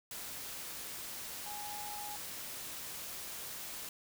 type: tone in noise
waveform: sine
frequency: 830.6 Hz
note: G#5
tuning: in tune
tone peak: -44 dBFS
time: 1.46-2.16 s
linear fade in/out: 2 ms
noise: white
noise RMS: -44 dBFS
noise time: 0.11-3.89 s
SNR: -3 dB
effects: none